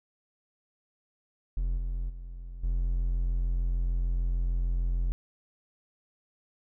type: tone with level steps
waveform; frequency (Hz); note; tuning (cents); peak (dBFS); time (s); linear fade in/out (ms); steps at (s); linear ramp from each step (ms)
triangle; 43.32; F1; -13; -24 / -27 / -36 / -23; 1.57-5.12; 0; 1.77 / 2.09 / 2.63; 10
effects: none